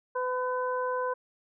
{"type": "harmonic tone", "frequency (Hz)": 504, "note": "B4", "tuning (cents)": 35, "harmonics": [1, 2, 3], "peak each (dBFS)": [-30, -31, -38], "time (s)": [0.15, 1.14], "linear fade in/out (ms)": 10, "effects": []}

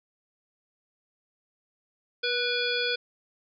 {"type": "harmonic tone with a mistuned harmonic", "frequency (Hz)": 484.1, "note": "B4", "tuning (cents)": -35, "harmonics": [1, 3, 5, 7, 9, 10], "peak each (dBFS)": [-31, -31, -33, -31, -35, -35], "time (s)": [2.23, 2.96], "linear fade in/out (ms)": 10, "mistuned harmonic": 3, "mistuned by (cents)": 33, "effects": []}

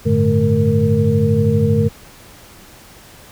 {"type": "tone cluster", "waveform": "sine", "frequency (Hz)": [97.3, 109.9, 147.9, 216.2, 463.7], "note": ["G2", "A2", "D3", "A3", "A#4"], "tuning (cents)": [-12, -2, 13, -30, -9], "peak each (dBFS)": -18, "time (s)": [0.05, 1.89], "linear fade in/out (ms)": 20, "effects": ["pink hiss -42 dBFS RMS until 3.31 s"]}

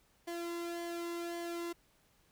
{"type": "tone with flanger", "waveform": "sawtooth", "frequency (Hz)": 342, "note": "F4", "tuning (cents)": -36, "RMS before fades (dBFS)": -40, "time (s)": [0.27, 1.73], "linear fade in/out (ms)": 10, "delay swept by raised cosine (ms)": [0.77, 1.29], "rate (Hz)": 1.8, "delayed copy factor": -0.65, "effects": ["pink hiss -70 dBFS RMS until 2.31 s"]}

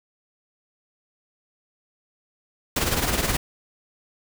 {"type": "noise with tremolo", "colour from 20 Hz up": "pink", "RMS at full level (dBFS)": -21, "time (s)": [2.76, 3.37], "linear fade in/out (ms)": 5, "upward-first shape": "sine", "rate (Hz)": 19, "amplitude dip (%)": 60, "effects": []}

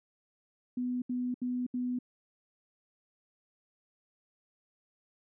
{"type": "tone bursts", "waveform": "sine", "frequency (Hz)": 248.4, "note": "B3", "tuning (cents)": 10, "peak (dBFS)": -30, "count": 4, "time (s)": [0.77, 1.989], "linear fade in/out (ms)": 5, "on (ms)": 250, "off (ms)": 73, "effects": []}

